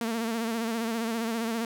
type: tone with vibrato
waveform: sawtooth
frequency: 227.9 Hz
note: A#3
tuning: 39 cents flat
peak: -24 dBFS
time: 0.01-1.65 s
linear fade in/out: 2 ms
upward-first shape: sine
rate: 15 Hz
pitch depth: 55 cents each way
effects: none